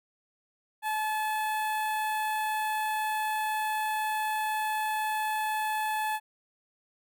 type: tone with notch filter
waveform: sawtooth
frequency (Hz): 862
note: A5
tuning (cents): -36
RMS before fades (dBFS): -30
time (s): 0.82-6.2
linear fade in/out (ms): 50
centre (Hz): 5500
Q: 0.7
effects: none